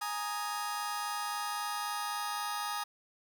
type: chord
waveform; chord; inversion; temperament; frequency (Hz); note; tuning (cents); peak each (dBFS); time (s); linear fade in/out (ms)
sawtooth; Ab suspended second; none; just; 830.6 / 934.4 / 1245.9; Ab5 / Bb5 / Eb6; 0 / +4 / +2; -34 / -37 / -33; 0.01-2.84; 10
effects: none